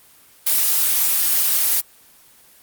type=noise; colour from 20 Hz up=blue; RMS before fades=-17 dBFS; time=0.46-1.81 s; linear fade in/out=10 ms; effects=white hiss -50 dBFS RMS until 2.62 s + Opus 24 kbps